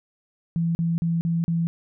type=tone bursts; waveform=sine; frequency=167.3 Hz; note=E3; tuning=26 cents sharp; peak=-20 dBFS; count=5; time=0.56-1.67 s; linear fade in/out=0 ms; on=190 ms; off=40 ms; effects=none